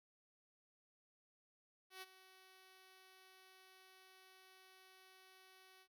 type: tone with ADSR envelope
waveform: 5% pulse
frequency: 376.2 Hz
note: F#4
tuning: 29 cents sharp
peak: -37 dBFS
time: 1.9-5.88 s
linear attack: 120 ms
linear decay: 29 ms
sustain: -15 dB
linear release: 69 ms
effects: none